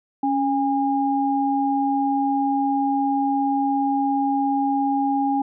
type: tone pair together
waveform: sine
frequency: 277.2 / 814.5 Hz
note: C#4 / G#5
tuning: 0 / -34 cents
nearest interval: octave + perfect fifth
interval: 1866 cents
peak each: -21 dBFS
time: 0.23-5.42 s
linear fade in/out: 5 ms
effects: none